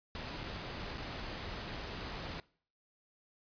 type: noise with dropouts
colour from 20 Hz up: pink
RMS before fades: -42 dBFS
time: 0.15-2.4 s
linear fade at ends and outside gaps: 1 ms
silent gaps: 0.434-0.438 / 0.975-0.979 s
effects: noise-tail reverb RT60 0.5 s tail -22 dB re dry + resampled to 11025 Hz